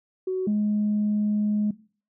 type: tone pair in turn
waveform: sine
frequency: 373.4 / 209.6 Hz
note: F#4 / G#3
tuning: +16 / +16 cents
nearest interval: minor seventh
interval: 1000 cents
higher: first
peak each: -23 / -19 dBFS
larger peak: second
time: 0.27-0.47 / 0.47-1.71 s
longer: second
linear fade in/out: 5 ms
effects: noise-tail reverb RT60 0.4 s tail -19 dB re dry + tanh soft clip ceiling -17 dBFS